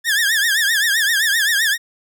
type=tone with vibrato; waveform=sawtooth; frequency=1729 Hz; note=A6; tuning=31 cents flat; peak=-11 dBFS; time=0.04-1.78 s; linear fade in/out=50 ms; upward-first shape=triangle; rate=7.7 Hz; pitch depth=170 cents each way; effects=none